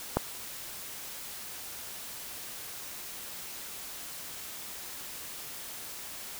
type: click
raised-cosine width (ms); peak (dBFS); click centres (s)
1; -10; 0.17
effects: white hiss -42 dBFS RMS until 6.39 s